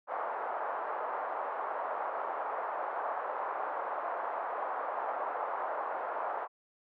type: band-pass noise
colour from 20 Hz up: pink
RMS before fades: -36 dBFS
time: 0.07-6.48 s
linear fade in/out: 50 ms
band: 610 to 1200 Hz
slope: 24 dB/octave
effects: none